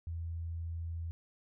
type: tone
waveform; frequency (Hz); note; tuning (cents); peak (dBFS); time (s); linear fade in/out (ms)
sine; 83.3; E2; +19; -36; 0.07-1.11; 0
effects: none